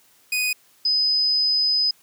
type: tone pair in turn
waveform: sawtooth / sine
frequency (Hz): 2489 / 5021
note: D#7 / D#8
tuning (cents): 0 / +15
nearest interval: octave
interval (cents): 1215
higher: second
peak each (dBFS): -17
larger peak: neither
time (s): 0.32-0.53 / 0.85-1.91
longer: second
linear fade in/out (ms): 5
effects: white hiss -57 dBFS RMS until 2.02 s + high-pass 100 Hz 12 dB/octave